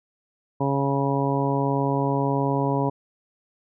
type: harmonic tone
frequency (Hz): 138.59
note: C#3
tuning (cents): 0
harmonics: 1 / 2 / 3 / 4 / 5 / 6 / 7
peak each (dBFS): -25 / -26 / -28 / -30 / -32 / -33 / -28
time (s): 0.6-2.9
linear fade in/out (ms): 10
effects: none